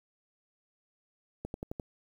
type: accelerating click train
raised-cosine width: 2 ms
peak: -23 dBFS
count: 5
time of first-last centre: 1.45-1.798 s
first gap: 91 ms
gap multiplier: 0.97
effects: 9-bit